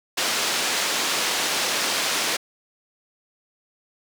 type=band-pass noise; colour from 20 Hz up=white; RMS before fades=-24 dBFS; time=0.17-2.37 s; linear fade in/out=10 ms; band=250 to 5700 Hz; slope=12 dB/octave; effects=none